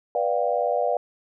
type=chord; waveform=sine; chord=G dominant seventh; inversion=first; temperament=just; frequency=490 / 588 / 705.6 / 784 Hz; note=B4 / D5 / F5 / G5; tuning=-14 / +2 / +18 / 0 cents; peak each=-26 / -25 / -25 / -30 dBFS; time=0.15-0.97 s; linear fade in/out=2 ms; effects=none